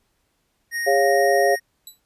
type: tone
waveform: square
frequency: 1864.7 Hz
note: A#6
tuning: in tune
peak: -24 dBFS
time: 0.71-1.6 s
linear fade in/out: 50 ms
type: chord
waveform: sine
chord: Db major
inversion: second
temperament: equal with one note detuned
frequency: 406.3 / 554.4 / 698.5 Hz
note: Ab4 / Db5 / F5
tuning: -38 / 0 / 0 cents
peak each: -20 / -19 / -19 dBFS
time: 0.86-1.56 s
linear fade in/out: 20 ms
type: tone with exponential decay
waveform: 5% pulse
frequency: 3951 Hz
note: B7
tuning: in tune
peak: -24 dBFS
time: 1.87-2 s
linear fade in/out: 2 ms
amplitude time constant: 28 ms
effects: pink hiss -69 dBFS RMS until 2.05 s + resampled to 32000 Hz